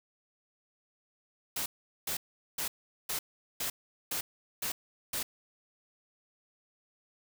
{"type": "noise bursts", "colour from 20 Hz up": "white", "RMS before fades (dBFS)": -34, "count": 8, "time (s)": [1.56, 5.23], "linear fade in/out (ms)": 5, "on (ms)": 100, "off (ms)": 410, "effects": []}